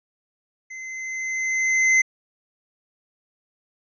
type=tone with level ramp; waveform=square; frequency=2059 Hz; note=C7; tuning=28 cents flat; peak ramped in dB=-35 to -14 dBFS; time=0.7-2.02 s; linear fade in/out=10 ms; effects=resampled to 16000 Hz